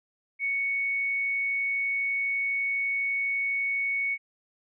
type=tone; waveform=sine; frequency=2222 Hz; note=C#7; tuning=4 cents sharp; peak=-25 dBFS; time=0.39-4.18 s; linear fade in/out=50 ms; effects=none